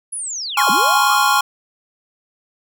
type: linear two-way sweep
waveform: sine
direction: down then up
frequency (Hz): 10600 to 174.61 to 1278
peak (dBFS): -23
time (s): 0.12-1.15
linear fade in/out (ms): 10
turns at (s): 0.7
type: chord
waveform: square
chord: Db major seventh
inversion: second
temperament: equal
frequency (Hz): 830.6 / 1046.5 / 1108.7 / 1396.9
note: Ab5 / C6 / Db6 / F6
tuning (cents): 0 / 0 / 0 / 0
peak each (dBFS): -19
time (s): 0.57-1.41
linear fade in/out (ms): 5
effects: none